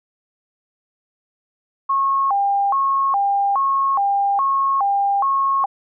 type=tone with vibrato; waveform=sine; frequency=934 Hz; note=A#5; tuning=3 cents sharp; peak=-15 dBFS; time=1.89-5.66 s; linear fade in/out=10 ms; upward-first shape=square; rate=1.2 Hz; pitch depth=270 cents each way; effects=none